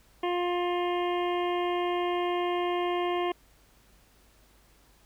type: harmonic tone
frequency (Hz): 353.2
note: F4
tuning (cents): +20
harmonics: 1 / 2 / 3 / 5 / 6 / 7 / 8 / 9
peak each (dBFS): -28 / -32 / -34 / -44 / -41 / -47 / -43 / -45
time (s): 0.23-3.32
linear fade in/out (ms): 5
effects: added 50 Hz sine -62 dBFS peak until 5.05 s + pink hiss -62 dBFS RMS until 5.05 s